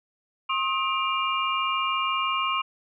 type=tone cluster; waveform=sine; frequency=1070 / 1264 / 2381 / 2815 Hz; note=C6 / D#6 / D7 / F7; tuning=+38 / +27 / +23 / +13 cents; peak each=-26 / -30 / -31 / -30 dBFS; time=0.49-2.62 s; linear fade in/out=10 ms; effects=none